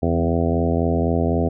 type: harmonic tone with a mistuned harmonic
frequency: 83.9 Hz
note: E2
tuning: 31 cents sharp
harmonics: 1 / 2 / 3 / 4 / 5 / 6 / 7 / 8 / 9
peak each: -22 / -24 / -23 / -27 / -26 / -28 / -31 / -27 / -33 dBFS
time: 0.02-1.49 s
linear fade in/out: 10 ms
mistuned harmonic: 2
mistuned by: -27 cents
effects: none